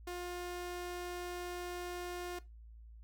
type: tone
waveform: sawtooth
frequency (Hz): 354.8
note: F4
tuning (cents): +27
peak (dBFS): -36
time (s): 0.07-2.39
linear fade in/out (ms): 5
effects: noise-tail reverb RT60 0.2 s tail -17 dB re dry + added 56 Hz sine -51 dBFS peak until 3.03 s